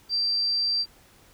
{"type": "tone", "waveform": "sine", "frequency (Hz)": 4699, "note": "D8", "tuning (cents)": 0, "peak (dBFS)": -22, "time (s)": [0.09, 0.86], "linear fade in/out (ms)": 50, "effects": ["pink hiss -56 dBFS RMS until 1.33 s"]}